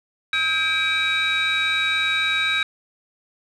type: tone cluster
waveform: sine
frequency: 1284 / 1597 / 2319 / 2502 / 3826 Hz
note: E6 / G6 / D7 / D#7 / A#7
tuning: -46 / +32 / -22 / +9 / +44 cents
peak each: -29 / -23 / -22 / -30 / -22 dBFS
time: 0.33-2.63 s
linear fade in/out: 2 ms
effects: tanh soft clip ceiling -13 dBFS